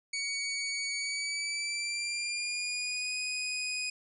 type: tone with pitch glide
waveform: 20% pulse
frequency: 2247 to 2493 Hz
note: C#7 to D#7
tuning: +23 to +3 cents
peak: -27 dBFS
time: 0.13-3.9 s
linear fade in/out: 5 ms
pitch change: +180 cents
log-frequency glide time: 0.93-3.15 s
effects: resampled to 24000 Hz